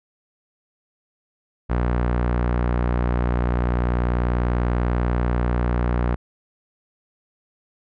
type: tone with low-pass filter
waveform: sawtooth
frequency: 60.3 Hz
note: B1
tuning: 41 cents flat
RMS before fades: -21 dBFS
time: 1.69-6.16 s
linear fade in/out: 20 ms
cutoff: 1500 Hz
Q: 1.1
effects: none